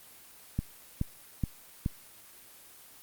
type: click train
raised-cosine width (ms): 5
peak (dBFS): -16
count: 4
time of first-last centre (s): 0.59-1.861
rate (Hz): 2.36
effects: white hiss -53 dBFS RMS until 3.02 s + Opus 24 kbps